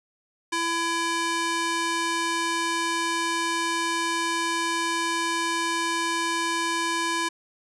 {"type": "tone with high-pass filter", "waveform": "square", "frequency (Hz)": 335, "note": "E4", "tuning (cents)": 28, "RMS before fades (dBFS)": -26, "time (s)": [0.52, 7.29], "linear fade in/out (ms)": 10, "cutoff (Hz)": 790, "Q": 0.77, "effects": ["resampled to 24000 Hz"]}